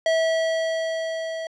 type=tone with level ramp; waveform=square; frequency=650 Hz; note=E5; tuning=24 cents flat; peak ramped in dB=-18 to -29 dBFS; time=0.06-1.47 s; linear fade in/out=2 ms; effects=low-pass 5000 Hz 12 dB/octave